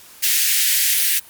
white high-pass noise, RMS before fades -17 dBFS, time 0.22-1.2 s, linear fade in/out 20 ms, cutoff 1700 Hz, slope 48 dB/octave, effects white hiss -44 dBFS RMS until 1.29 s + Opus 48 kbps

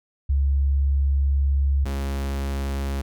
sine / 45% pulse tone pair in turn, 69.3 / 68.78 Hz, C#2 / C#2, 0 / -13 cents, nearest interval unison, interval 13 cents, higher first, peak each -17 / -24 dBFS, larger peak first, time 0.29-1.85 / 1.85-3.02 s, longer first, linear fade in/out 10 ms, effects none

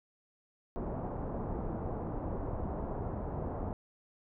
pink low-pass noise, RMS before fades -37 dBFS, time 0.76-3.73 s, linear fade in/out 0 ms, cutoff 930 Hz, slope 24 dB/octave, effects none

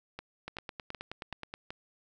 two click trains, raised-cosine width 0.3 ms, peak -23 / -24 dBFS, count 11 / 5, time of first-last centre 0.48-1.539 / 0.19-1.705 s, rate 9.44 / 2.64 Hz, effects none

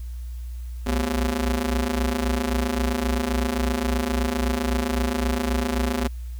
sawtooth ring-modulated tone, 155.1 Hz, D#3, 5 cents flat, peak -15 dBFS, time 0.86-6.08 s, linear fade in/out 10 ms, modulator 91.4 Hz, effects added 60 Hz sine -30 dBFS peak until 6.39 s + white hiss -55 dBFS RMS until 6.39 s

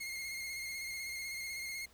sawtooth tone with vibrato, 2139 Hz, C7, 38 cents sharp, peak -36 dBFS, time 0-1.86 s, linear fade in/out 10 ms, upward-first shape square, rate 16 Hz, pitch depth 26 cents each way, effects added 60 Hz sine -65 dBFS peak until 1.93 s + pink hiss -64 dBFS RMS until 1.93 s

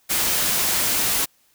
white noise, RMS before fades -21 dBFS, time 0.09-1.26 s, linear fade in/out 20 ms, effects white hiss -61 dBFS RMS until 1.54 s

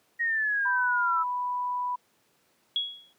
sine exponential sweep, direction down, 1889 to 1304 Hz, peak -24 dBFS, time 0.19-1.24 s, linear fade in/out 20 ms
sine tone, 987.8 Hz, B5, in tune, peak -27 dBFS, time 0.65-1.96 s, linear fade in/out 10 ms
sine tone with exponential decay, 3337 Hz, G#7, 8 cents sharp, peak -22 dBFS, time 2.76-3.13 s, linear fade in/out 1 ms, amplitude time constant 79 ms
effects pink hiss -67 dBFS RMS until 3.18 s + high-pass 200 Hz 12 dB/octave

